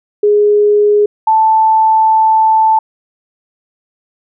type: tone pair in turn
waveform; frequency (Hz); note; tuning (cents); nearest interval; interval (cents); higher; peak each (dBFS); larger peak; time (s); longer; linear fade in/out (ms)
sine; 415.3 / 880; G#4 / A5; 0 / 0; octave + minor second; 1300; second; -6; neither; 0.23-1.06 / 1.27-2.79; second; 5
effects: none